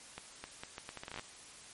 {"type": "accelerating click train", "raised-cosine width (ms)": 0.3, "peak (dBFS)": -26, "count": 14, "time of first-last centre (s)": [0.18, 1.195], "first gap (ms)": 260, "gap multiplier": 0.75, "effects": ["white hiss -53 dBFS RMS until 1.73 s", "MP3 48 kbps"]}